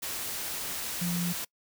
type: tone in noise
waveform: sine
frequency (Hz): 174.61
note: F3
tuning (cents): 0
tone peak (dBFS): -28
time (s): 1.01-1.33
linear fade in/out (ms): 10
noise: white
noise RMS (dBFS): -35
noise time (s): 0.02-1.45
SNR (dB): +4
effects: noise-tail reverb RT60 0.1 s tail -25 dB re dry